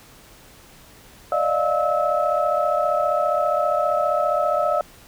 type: tone cluster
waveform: sine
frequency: 584 / 619 / 703 / 1299 Hz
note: D5 / D#5 / F5 / E6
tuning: -10 / -9 / +11 / -26 cents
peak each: -23 dBFS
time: 1.32-4.81 s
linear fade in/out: 2 ms
effects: tanh soft clip ceiling -7 dBFS + pink hiss -48 dBFS RMS until 5.07 s